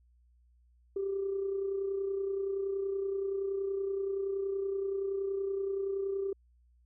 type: tone with amplitude modulation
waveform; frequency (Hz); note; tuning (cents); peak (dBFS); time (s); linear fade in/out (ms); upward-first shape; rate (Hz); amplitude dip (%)
sine; 392; G4; 0; -28; 0.96-6.33; 5; sine; 30.6; 45
effects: tanh soft clip ceiling -24 dBFS + added 60 Hz sine -62 dBFS peak until 6.85 s